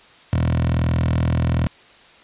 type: tone with high-pass filter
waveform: 10% pulse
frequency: 41.2 Hz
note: E1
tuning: in tune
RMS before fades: -19 dBFS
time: 0.33-1.67 s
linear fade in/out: 0 ms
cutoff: 97 Hz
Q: 7.5
effects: white hiss -48 dBFS RMS until 2.23 s + resampled to 8000 Hz